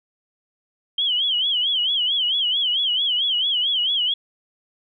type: tone with vibrato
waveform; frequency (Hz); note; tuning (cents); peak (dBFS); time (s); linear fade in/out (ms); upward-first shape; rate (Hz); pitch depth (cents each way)
sine; 3136; G7; 0; -18; 0.98-4.14; 5; sine; 4.5; 140
effects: none